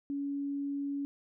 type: tone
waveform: sine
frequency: 281.7 Hz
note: C#4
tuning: 28 cents sharp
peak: -32 dBFS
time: 0.1-1.05 s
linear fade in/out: 0 ms
effects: none